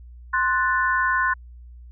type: chord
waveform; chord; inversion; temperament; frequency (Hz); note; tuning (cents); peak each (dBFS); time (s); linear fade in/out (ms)
sine; F# diminished; second; equal; 1046.5 / 1480 / 1760; C6 / F#6 / A6; 0 / 0 / 0; -22 / -22 / -25; 0.33-1.34; 10
effects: added 60 Hz sine -40 dBFS peak until 1.91 s